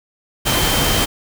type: tone in noise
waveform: sine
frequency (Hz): 3127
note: G7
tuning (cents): -5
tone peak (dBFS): -23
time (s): 0.45-1.06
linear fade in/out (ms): 20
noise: pink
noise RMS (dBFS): -17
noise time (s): 0.45-1.06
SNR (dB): -9
effects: none